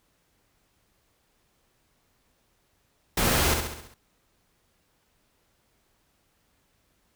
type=noise with echo; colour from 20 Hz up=pink; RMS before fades=-24 dBFS; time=3.17-3.54 s; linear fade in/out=5 ms; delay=67 ms; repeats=6; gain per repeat=-5 dB; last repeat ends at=3.942 s; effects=pink hiss -69 dBFS RMS until 7.15 s